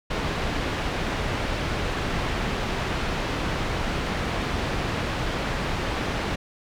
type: low-pass noise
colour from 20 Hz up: pink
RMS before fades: -27 dBFS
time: 0.1-6.36 s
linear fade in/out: 10 ms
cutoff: 3300 Hz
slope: 12 dB/octave
effects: none